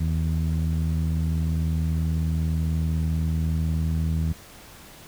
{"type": "tone with low-pass filter", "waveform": "sawtooth", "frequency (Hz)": 80.1, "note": "E2", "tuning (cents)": -49, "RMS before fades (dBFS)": -24, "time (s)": [0, 4.33], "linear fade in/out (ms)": 10, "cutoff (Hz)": 170, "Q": 1.8, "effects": ["pink hiss -46 dBFS RMS until 5.07 s"]}